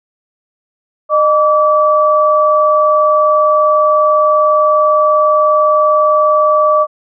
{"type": "tone pair together", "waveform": "sine", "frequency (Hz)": [611.3, 1154], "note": ["D#5", "D6"], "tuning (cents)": [-31, -31], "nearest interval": "major seventh", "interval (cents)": 1100, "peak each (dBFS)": -10, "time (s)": [1.09, 6.87], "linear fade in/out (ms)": 50, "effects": []}